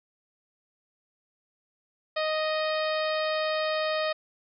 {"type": "harmonic tone", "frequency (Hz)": 622.3, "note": "D#5", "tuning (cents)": 0, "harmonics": [1, 2, 3, 4, 5, 6, 7, 8], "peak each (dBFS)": [-27, -33, -35, -38, -41, -39, -40, -44], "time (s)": [2.16, 4.13], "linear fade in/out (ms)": 10, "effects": []}